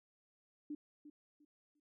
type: tone with echo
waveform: sine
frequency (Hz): 296.4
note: D4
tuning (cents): +16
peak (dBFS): -40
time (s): 0.7-0.75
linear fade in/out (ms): 5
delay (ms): 350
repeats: 3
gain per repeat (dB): -12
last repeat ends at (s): 1.8
effects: none